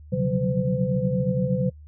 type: tone cluster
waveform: sine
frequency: 129.5 / 142.3 / 179.9 / 188.4 / 509 Hz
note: C3 / C#3 / F#3 / F#3 / C5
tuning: -17 / +46 / -48 / +32 / -48 cents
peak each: -27 dBFS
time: 0.12-1.7 s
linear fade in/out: 10 ms
effects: noise-tail reverb RT60 0.1 s tail -26 dB re dry + added 75 Hz sine -42 dBFS peak until 1.87 s